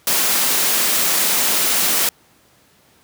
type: high-pass noise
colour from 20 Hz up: white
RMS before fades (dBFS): -17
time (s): 0.07-2.09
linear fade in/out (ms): 2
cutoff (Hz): 160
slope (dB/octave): 24
effects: pink hiss -54 dBFS RMS until 3.03 s + high-pass 100 Hz 12 dB/octave